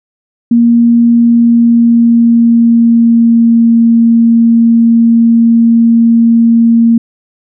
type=tone with pitch glide; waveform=sine; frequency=234.9 to 230.9 Hz; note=A#3 to A#3; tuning=+13 to -16 cents; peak=-3 dBFS; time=0.51-6.98 s; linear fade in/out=5 ms; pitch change=-29 cents; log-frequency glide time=1.13-3.73 s; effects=none